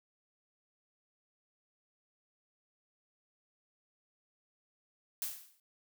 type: noise with exponential decay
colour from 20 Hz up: blue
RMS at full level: -34 dBFS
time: 5.22-5.6 s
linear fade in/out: 1 ms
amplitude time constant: 81 ms
effects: none